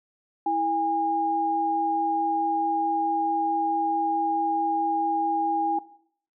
sine tone pair together, 326.8 / 815 Hz, E4 / G#5, -15 / -33 cents, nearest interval octave + major third, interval 1582 cents, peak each -29 / -22 dBFS, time 0.46-5.79 s, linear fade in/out 5 ms, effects noise-tail reverb RT60 0.6 s tail -17 dB re dry

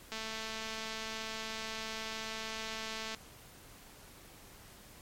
click train, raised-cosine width 0.2 ms, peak -23 dBFS, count 670, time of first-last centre 0.12-3.147 s, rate 221 Hz, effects pink hiss -55 dBFS RMS until 5.01 s + MP3 64 kbps

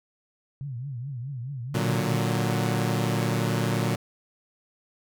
sine tone with vibrato, 129.7 Hz, C3, 15 cents flat, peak -31 dBFS, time 0.61-2.16 s, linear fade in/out 0 ms, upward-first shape triangle, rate 4.7 Hz, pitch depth 220 cents each way
sawtooth chord, Bb augmented, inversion none, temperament equal with one note detuned, 116.54 / 148.11 / 185 Hz, Bb2 / D3 / F#3, 0 / +15 / 0 cents, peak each -22 / -25 / -25 dBFS, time 1.74-3.96 s, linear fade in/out 10 ms
effects none

